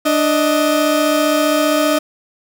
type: tone pair together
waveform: 30% pulse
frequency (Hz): 296 / 627.2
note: D4 / D#5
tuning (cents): +14 / +14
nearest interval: octave + minor second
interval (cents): 1300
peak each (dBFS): -13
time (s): 0.05-1.99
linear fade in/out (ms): 10
effects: none